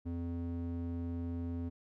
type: tone with band-pass filter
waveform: square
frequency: 85.2 Hz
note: F2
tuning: 42 cents flat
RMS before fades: -38 dBFS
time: 0.05-1.7 s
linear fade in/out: 20 ms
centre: 190 Hz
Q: 3
effects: none